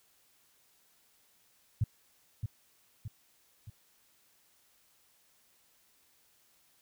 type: tone with echo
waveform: sine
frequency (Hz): 107.3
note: A2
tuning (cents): -43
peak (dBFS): -24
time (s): 1.81-1.84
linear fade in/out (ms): 5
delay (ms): 620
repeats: 3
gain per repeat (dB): -6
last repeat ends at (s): 3.7
effects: white hiss -68 dBFS RMS until 6.81 s